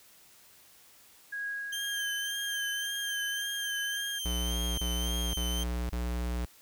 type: tone with tremolo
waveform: sine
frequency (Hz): 1648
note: G#6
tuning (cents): -14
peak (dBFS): -32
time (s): 1.32-4.19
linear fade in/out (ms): 10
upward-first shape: triangle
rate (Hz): 1.7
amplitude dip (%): 45
type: tone with vibrato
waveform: sawtooth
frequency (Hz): 3136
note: G7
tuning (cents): 0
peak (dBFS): -31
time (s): 1.72-5.64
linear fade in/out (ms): 10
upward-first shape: sine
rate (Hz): 1.8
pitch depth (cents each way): 44
type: tone bursts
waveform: square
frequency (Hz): 60.3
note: B1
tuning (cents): -41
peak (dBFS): -31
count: 4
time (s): 4.25-6.454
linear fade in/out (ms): 5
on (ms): 530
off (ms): 28
effects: white hiss -58 dBFS RMS until 6.61 s